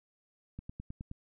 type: click train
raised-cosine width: 5 ms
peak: -29 dBFS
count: 6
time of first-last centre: 0.59-1.114 s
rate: 9.54 Hz
effects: none